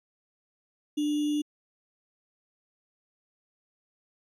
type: tone with sample-and-hold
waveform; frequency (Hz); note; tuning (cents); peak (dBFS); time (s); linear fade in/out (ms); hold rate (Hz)
sine; 296.6; D4; +17; -24; 0.97-1.42; 10; 3150
effects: low-pass 10000 Hz 12 dB/octave + MP3 96 kbps